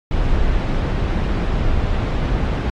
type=noise; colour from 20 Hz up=brown; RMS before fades=-18 dBFS; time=0.11-2.7 s; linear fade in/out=2 ms; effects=low-pass 4000 Hz 12 dB/octave + AAC 32 kbps